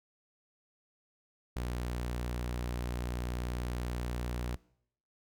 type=tone; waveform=sawtooth; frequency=60.5 Hz; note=B1; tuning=35 cents flat; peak=-30 dBFS; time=1.56-4.56 s; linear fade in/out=5 ms; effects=noise-tail reverb RT60 0.7 s tail -22 dB re dry